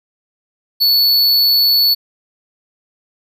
square tone, 4435 Hz, C#8, in tune, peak -10 dBFS, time 0.8-1.95 s, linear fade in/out 20 ms, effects none

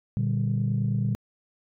sine chord, G minor, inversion first, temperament just, 117.6 / 147 / 196 Hz, Bb2 / D3 / G3, +16 / +2 / 0 cents, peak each -24 / -28 / -28 dBFS, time 0.17-1.15 s, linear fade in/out 0 ms, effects tanh soft clip ceiling -16 dBFS

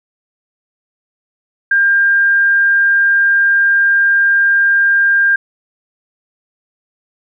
sine tone, 1600 Hz, G6, 35 cents sharp, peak -8 dBFS, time 1.71-5.36 s, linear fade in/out 5 ms, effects none

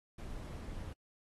brown noise, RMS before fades -44 dBFS, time 0.18-0.93 s, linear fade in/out 5 ms, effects AAC 32 kbps

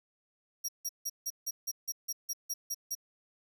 sawtooth tone bursts, 5660 Hz, F8, 22 cents sharp, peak -30 dBFS, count 12, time 0.64-2.952 s, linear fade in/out 10 ms, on 46 ms, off 160 ms, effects none

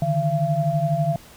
sine tone cluster, 145.6 / 157.7 / 680 Hz, D3 / D#3 / F5, -15 / +24 / -46 cents, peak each -23 dBFS, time 0.02-1.16 s, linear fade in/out 2 ms, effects pink hiss -47 dBFS RMS until 1.36 s

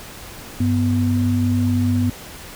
sine tone pair together, 98.46 / 246.9 Hz, G2 / B3, +8 / 0 cents, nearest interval octave + major third, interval 1592 cents, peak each -18 dBFS, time 0.6-2.1 s, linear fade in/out 5 ms, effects pink hiss -37 dBFS RMS until 2.55 s

